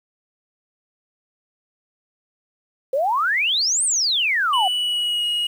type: exponential two-way sweep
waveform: sine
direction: up then down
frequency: 507 to 9100 to 717 Hz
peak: -17 dBFS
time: 2.93-4.68 s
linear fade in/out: 5 ms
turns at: 3.84 s
type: tone with pitch glide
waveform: triangle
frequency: 2960 to 2887 Hz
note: F#7 to F#7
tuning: 0 to -43 cents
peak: -18 dBFS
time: 4.53-5.47 s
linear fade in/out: 5 ms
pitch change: -43 cents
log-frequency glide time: 4.71-5.25 s
effects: 8-bit